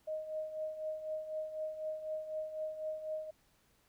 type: tone with tremolo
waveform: sine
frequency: 623 Hz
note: D#5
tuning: 2 cents sharp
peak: -34 dBFS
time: 0.07-3.31 s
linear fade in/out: 10 ms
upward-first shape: triangle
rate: 4 Hz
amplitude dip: 70%
effects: pink hiss -71 dBFS RMS until 3.88 s